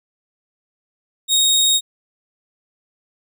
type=tone; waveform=25% pulse; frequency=3746 Hz; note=A#7; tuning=8 cents sharp; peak=-9 dBFS; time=1.28-1.81 s; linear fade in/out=50 ms; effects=none